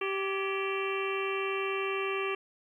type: harmonic tone with a mistuned harmonic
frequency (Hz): 389.2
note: G4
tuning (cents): -12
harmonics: 1 / 2 / 3 / 4 / 5 / 6 / 7 / 8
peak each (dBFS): -32 / -45 / -36 / -44 / -45 / -38 / -38 / -46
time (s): 0.01-2.35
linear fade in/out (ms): 5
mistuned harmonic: 4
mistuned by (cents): +140
effects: 11-bit